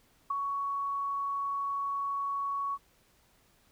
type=tone with ADSR envelope; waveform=sine; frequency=1117 Hz; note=C#6; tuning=13 cents sharp; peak=-25 dBFS; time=0.3-2.78 s; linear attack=8 ms; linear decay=9 ms; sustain=-5 dB; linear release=44 ms; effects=pink hiss -66 dBFS RMS until 3.71 s